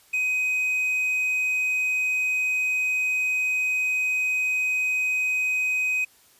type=tone with quantisation; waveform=triangle; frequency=2514 Hz; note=D#7; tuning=17 cents sharp; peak=-20 dBFS; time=0.13-6.05 s; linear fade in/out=10 ms; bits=8; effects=white hiss -57 dBFS RMS until 6.39 s + resampled to 32000 Hz